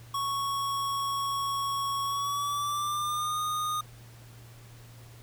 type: tone with pitch glide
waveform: square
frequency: 1108.7 to 1230.2 Hz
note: C#6 to D#6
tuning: 0 to -20 cents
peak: -29 dBFS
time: 0.14-3.81 s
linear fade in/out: 5 ms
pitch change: +180 cents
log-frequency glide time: 2.03-3.39 s
effects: added 117 Hz sine -48 dBFS peak until 5.22 s + pink hiss -55 dBFS RMS until 5.22 s